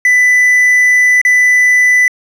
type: tone with dropouts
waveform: triangle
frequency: 1992 Hz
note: B6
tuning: 14 cents sharp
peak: -4 dBFS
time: 0.05-2.08 s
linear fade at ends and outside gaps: 2 ms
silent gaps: 1.215-1.25 s
effects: resampled to 32000 Hz